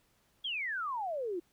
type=exponential sweep; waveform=sine; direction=down; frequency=3381 to 330.5 Hz; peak=-33 dBFS; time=0.44-1.4 s; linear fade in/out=10 ms; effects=pink hiss -71 dBFS RMS until 1.52 s